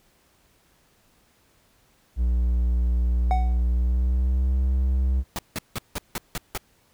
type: tone with pitch glide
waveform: triangle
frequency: 60.1 to 64.79 Hz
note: B1 to C2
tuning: -46 to -16 cents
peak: -17 dBFS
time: 2.16-5.24 s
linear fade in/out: 50 ms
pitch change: +130 cents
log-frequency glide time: 3.69-4.51 s
type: tone with exponential decay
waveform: triangle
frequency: 744 Hz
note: F#5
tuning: 9 cents sharp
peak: -17 dBFS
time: 3.31-3.62 s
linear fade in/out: 0 ms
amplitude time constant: 67 ms
type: noise bursts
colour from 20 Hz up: pink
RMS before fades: -29 dBFS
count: 7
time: 5.36-6.576 s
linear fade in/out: 0 ms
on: 28 ms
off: 170 ms
effects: pink hiss -62 dBFS RMS until 6.93 s